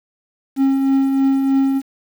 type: tone with tremolo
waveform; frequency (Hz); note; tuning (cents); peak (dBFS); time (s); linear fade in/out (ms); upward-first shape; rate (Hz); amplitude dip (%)
triangle; 270.6; C#4; -42; -9; 0.56-1.82; 50; triangle; 3.2; 40
effects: 7-bit